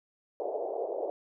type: band-pass noise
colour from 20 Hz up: pink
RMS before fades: -34 dBFS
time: 0.4-1.1 s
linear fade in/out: 0 ms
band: 390 to 720 Hz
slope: 48 dB/octave
effects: none